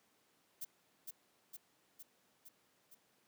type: noise with echo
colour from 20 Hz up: violet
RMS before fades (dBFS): -43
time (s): 0.61-0.65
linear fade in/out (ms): 10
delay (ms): 460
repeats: 5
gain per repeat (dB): -3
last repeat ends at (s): 2.95
effects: pink hiss -73 dBFS RMS until 3.27 s + high-pass 200 Hz 12 dB/octave